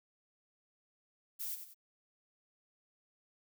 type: noise with echo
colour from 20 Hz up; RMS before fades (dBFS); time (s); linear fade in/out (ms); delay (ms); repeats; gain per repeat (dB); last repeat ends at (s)
violet; -40; 1.39-1.56; 20; 93; 2; -8; 1.746
effects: none